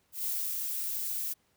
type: noise with ADSR envelope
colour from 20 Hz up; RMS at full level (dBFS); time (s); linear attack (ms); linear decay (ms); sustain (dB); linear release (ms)
violet; -32; 0.12-1.34; 130; 300; -2; 16
effects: pink hiss -71 dBFS RMS until 1.56 s + high-pass 60 Hz 12 dB/octave